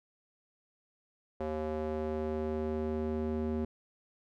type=tone with band-pass filter sweep; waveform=square; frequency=77.5 Hz; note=D#2; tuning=6 cents flat; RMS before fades=-34 dBFS; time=1.4-3.65 s; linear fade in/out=5 ms; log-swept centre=520 to 300 Hz; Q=1.7; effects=none